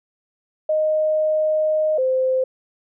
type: tone pair in turn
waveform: sine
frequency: 620 / 518.7 Hz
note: D#5 / C5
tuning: -6 / -15 cents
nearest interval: minor third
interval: 309 cents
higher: first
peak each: -16 dBFS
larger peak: neither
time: 0.69-1.98 / 1.98-2.44 s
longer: first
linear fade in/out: 5 ms
effects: none